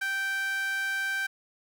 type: tone with high-pass filter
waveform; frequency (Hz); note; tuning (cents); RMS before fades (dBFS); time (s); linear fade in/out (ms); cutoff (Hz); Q
sawtooth; 781; G5; -7; -30; 0.01-1.27; 10; 1600; 4.4
effects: none